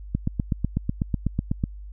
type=click train; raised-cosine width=5 ms; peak=-10 dBFS; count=13; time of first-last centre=0.15-1.639 s; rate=8.06 Hz; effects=added 50 Hz sine -36 dBFS peak until 1.92 s